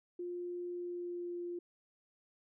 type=tone with pitch glide; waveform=sine; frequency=352.8 to 349.2 Hz; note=F4 to F4; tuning=+18 to 0 cents; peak=-38 dBFS; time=0.19-1.59 s; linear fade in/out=5 ms; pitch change=-18 cents; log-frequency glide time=0.69-1.42 s; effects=none